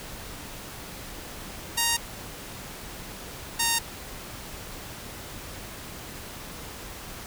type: tone pair in turn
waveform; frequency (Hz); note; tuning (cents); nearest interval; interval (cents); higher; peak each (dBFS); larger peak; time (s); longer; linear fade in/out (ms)
5% pulse; 932.3 / 924.8; A#5 / A#5; 0 / -14; unison; 14; first; -10 / -10; neither; 1.77-1.97 / 3.59-3.79; neither; 10
effects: pink hiss -40 dBFS RMS until 7.26 s